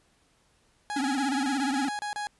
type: tone bursts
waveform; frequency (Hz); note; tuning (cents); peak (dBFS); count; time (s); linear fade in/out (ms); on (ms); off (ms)
30% pulse; 830.6; G#5; 0; -28; 10; 0.9-2.27; 0; 110; 30
type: tone with vibrato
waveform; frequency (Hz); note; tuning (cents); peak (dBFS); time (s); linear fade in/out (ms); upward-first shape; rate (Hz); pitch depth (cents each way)
square; 270.9; C#4; -40; -27; 0.96-1.89; 5; sine; 17; 120
effects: pink hiss -66 dBFS RMS until 2.39 s + resampled to 24000 Hz